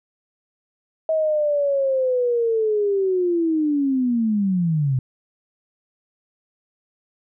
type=linear sweep; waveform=sine; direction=down; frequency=642 to 125.3 Hz; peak=-17 dBFS; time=1.09-4.99 s; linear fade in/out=2 ms; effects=none